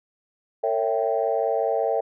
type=chord; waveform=sine; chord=A# diminished seventh; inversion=none; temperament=equal with one note detuned; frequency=454.5 / 554.4 / 659.3 / 784 Hz; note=A#4 / C#5 / E5 / G5; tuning=-44 / 0 / 0 / 0 cents; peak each=-25 / -26 / -25 / -27 dBFS; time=0.63-2.01 s; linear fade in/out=10 ms; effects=tanh soft clip ceiling -10 dBFS